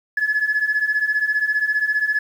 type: beating tone pair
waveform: sine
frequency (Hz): 1700 / 1715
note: G#6 / A6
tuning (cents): +40 / -45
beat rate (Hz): 15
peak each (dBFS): -21 / -18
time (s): 0.17-2.19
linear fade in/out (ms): 5
effects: tanh soft clip ceiling -12 dBFS + 8-bit